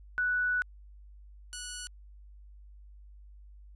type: tone pair in turn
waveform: sine / 5% pulse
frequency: 1480 / 1471.5 Hz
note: F#6 / F#6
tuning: 0 / -10 cents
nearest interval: unison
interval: 10 cents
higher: first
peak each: -26 dBFS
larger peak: neither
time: 0.18-0.62 / 1.53-1.87 s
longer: first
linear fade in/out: 0 ms
effects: added 50 Hz sine -49 dBFS peak until 3.75 s + resampled to 24000 Hz